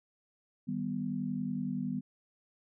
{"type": "chord", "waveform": "sine", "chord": "Eb augmented", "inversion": "none", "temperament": "equal", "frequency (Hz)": [155.56, 196, 246.9], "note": ["Eb3", "G3", "B3"], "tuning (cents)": [0, 0, 0], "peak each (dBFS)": [-39, -36, -35], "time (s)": [0.67, 2.01], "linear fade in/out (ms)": 20, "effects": []}